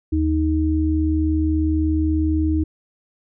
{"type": "tone pair together", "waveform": "sine", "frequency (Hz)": [78.2, 312.8], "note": ["D#2", "D#4"], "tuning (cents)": [9, 9], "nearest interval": "2 octaves", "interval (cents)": 2400, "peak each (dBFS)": -19, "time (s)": [0.12, 2.64], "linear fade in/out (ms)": 10, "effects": []}